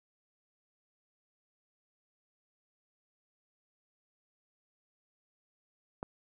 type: click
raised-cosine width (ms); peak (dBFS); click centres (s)
1; -23; 6.029
effects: none